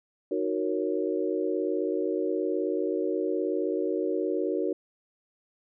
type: chord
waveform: sine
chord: D# minor seventh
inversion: none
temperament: equal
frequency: 311.1 / 370 / 466.2 / 554.4 Hz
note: D#4 / F#4 / A#4 / C#5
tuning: 0 / 0 / 0 / 0 cents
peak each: -31 / -29 / -31 / -34 dBFS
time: 0.31-4.73 s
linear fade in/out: 5 ms
effects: none